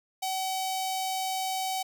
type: tone with notch filter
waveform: sawtooth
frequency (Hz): 760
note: F#5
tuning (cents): +46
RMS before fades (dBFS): -31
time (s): 0.22-1.83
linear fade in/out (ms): 10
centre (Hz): 1500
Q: 0.68
effects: none